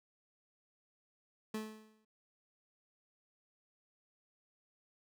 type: tone with exponential decay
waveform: 30% pulse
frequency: 216.9 Hz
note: A3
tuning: 25 cents flat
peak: -33 dBFS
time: 1.54-2.05 s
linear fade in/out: 5 ms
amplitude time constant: 110 ms
effects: none